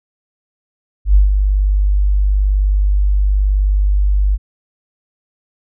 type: tone with ADSR envelope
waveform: sine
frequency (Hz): 49.5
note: G1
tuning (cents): +18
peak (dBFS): -4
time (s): 1.05-4.38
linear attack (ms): 100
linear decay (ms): 140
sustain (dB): -6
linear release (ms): 40
effects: none